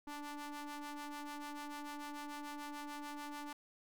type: ring-modulated tone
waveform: sawtooth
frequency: 293.7 Hz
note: D4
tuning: in tune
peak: -37 dBFS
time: 0.07-3.53 s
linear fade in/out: 5 ms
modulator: 584 Hz
effects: none